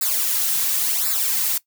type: noise with flanger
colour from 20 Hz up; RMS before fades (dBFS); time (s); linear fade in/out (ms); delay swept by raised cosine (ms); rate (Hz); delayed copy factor
blue; -21; 0.01-1.58; 5; 0.32 to 3.52; 0.93; -1
effects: noise-tail reverb RT60 0.1 s tail -19 dB re dry